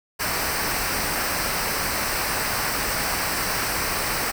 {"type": "noise with comb filter", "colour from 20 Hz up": "pink", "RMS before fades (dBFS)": -25, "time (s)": [0.19, 4.32], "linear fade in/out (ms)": 20, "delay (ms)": 0.29, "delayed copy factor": -0.6, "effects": []}